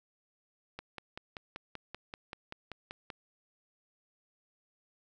click train, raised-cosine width 0.3 ms, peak -25 dBFS, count 13, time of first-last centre 0.79-3.102 s, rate 5.19 Hz, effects none

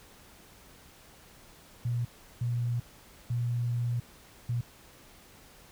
sine tone bursts at uneven times, 120 Hz, B2, 49 cents flat, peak -27 dBFS, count 4, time 1.85-2.05 / 2.41-2.8 / 3.3-4 / 4.49-4.61 s, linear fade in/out 5 ms, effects pink hiss -55 dBFS RMS until 5.71 s

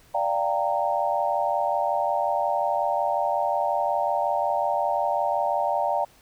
sine chord, G minor seventh, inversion second, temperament equal with one note detuned, 587.3 / 698.5 / 784 / 923.2 Hz, D5 / F5 / G5 / Bb5, 0 / 0 / 0 / -17 cents, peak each -27 dBFS, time 0.14-6.05 s, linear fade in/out 10 ms, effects pink hiss -56 dBFS RMS until 6.21 s

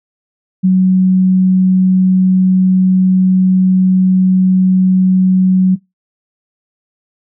sine tone, 186.2 Hz, F#3, 11 cents sharp, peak -6 dBFS, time 0.63-5.76 s, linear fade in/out 20 ms, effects noise-tail reverb RT60 0.2 s tail -22 dB re dry

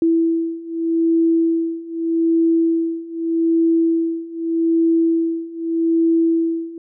sine beating tone pair, 329.6 / 330.42 Hz, E4 / E4, 0 / +4 cents, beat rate 0.82 Hz, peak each -19 / -17 dBFS, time 0.02-6.78 s, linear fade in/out 2 ms, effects none

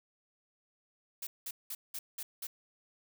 blue noise bursts, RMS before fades -40 dBFS, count 6, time 1.22-2.47 s, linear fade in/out 5 ms, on 50 ms, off 190 ms, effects none

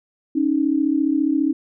sine tone pair together, 276.4 / 311.1 Hz, C#4 / D#4, -5 / 0 cents, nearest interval major second, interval 205 cents, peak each -19 dBFS, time 0.35-1.53 s, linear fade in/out 10 ms, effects none

